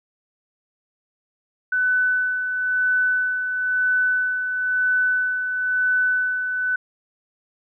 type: tone with tremolo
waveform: sine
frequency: 1500 Hz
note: F#6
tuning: 23 cents sharp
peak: -16 dBFS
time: 1.72-6.76 s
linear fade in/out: 5 ms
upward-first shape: sine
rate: 1 Hz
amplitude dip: 50%
effects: none